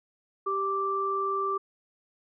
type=tone pair together; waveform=sine; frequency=392 / 1173 Hz; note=G4 / D6; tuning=0 / -2 cents; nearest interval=octave + perfect fifth; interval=1898 cents; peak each=-31 / -27 dBFS; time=0.46-1.58 s; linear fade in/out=10 ms; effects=none